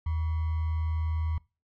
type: tone with sample-and-hold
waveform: sine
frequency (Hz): 80.1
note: E2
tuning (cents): -49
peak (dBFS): -26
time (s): 0.06-1.38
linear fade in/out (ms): 5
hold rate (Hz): 1050
effects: noise-tail reverb RT60 0.3 s tail -23 dB re dry + low-pass 2000 Hz 12 dB/octave